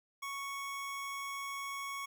25% pulse tone, 1108.7 Hz, C#6, in tune, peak -35 dBFS, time 0.22-2.06 s, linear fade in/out 10 ms, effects none

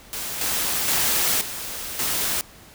white noise with level steps, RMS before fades -30 / -24 / -21 / -32 / -24 dBFS, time 0.13-2.41 s, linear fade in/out 0 ms, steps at 0.41 / 0.88 / 1.41 / 1.99 s, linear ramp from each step 2 ms, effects pink hiss -47 dBFS RMS until 2.74 s

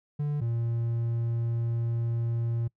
triangle tone pair in turn, 146.83 / 116.54 Hz, D3 / A#2, 0 / 0 cents, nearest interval major third, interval 400 cents, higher first, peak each -24 dBFS, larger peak neither, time 0.19-0.41 / 0.41-2.68 s, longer second, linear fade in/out 10 ms, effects noise-tail reverb RT60 0.1 s tail -24 dB re dry

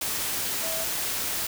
sine tone in noise, 650 Hz, E5, 24 cents flat, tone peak -34 dBFS, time 0.63-0.84 s, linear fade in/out 5 ms, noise white, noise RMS -29 dBFS, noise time 0.01-1.47 s, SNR -8 dB, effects none

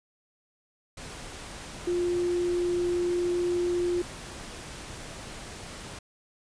sine tone in noise, 351.9 Hz, F4, 13 cents sharp, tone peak -24 dBFS, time 1.87-4.02 s, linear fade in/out 5 ms, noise pink, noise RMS -41 dBFS, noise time 0.97-5.99 s, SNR +14 dB, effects resampled to 22050 Hz

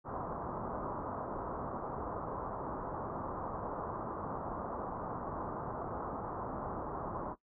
white low-pass noise, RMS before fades -40 dBFS, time 0.04-7.36 s, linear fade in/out 50 ms, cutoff 1200 Hz, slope 48 dB/octave, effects noise-tail reverb RT60 0.1 s tail -18 dB re dry

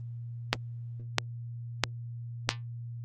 click train, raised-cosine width 0.2 ms, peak -4 dBFS, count 4, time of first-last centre 0.53-2.491 s, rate 1.53 Hz, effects added 118 Hz sine -37 dBFS peak until 3.04 s + Opus 24 kbps

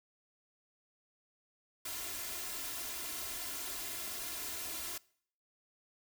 white noise with comb filter, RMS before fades -41 dBFS, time 1.85-4.98 s, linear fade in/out 5 ms, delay 2.9 ms, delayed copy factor +0.8, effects noise-tail reverb RT60 0.6 s tail -23 dB re dry

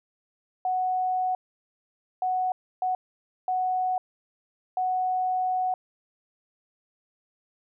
sine tone bursts at uneven times, 740 Hz, F#5, in tune, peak -23 dBFS, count 5, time 0.65-1.35 / 2.22-2.52 / 2.82-2.95 / 3.48-3.98 / 4.77-5.74 s, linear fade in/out 2 ms, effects none

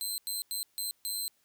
15% pulse tone bursts at uneven times, 4101 Hz, C8, 36 cents flat, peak -26 dBFS, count 5, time 0.01-0.18 / 0.27-0.42 / 0.51-0.63 / 0.78-0.91 / 1.05-1.28 s, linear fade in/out 0 ms, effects white hiss -71 dBFS RMS until 1.44 s

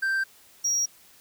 triangle tone pair in turn, 1568 / 5676 Hz, G6 / F8, 0 / +27 cents, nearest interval octave + minor seventh, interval 2227 cents, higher second, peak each -21 / -21 dBFS, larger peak neither, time 0.02-0.24 / 0.64-0.86 s, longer neither, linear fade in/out 10 ms, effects white hiss -55 dBFS RMS until 1.2 s

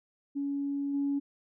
sine tone with level steps, 281.4 Hz, C#4, 26 cents sharp, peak -29 / -26 dBFS, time 0.35-1.2 s, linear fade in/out 20 ms, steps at 0.93 s, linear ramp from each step 20 ms, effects tanh soft clip ceiling -22 dBFS

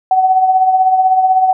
sine tone with tremolo, 752 Hz, F#5, 28 cents sharp, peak -5 dBFS, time 0.11-1.53 s, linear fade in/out 2 ms, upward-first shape triangle, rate 16 Hz, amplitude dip 60%, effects none

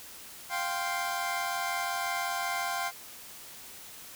25% pulse chord, F suspended second, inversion none, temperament equal, 698.5 / 784 / 1046.5 Hz, F5 / G5 / C6, 0 / 0 / 0 cents, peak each -31 dBFS, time 0.49-2.92 s, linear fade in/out 50 ms, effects white hiss -47 dBFS RMS until 4.15 s

